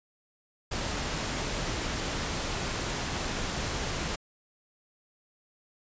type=noise; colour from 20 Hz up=pink; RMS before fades=-32 dBFS; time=0.71-4.16 s; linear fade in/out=10 ms; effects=resampled to 16000 Hz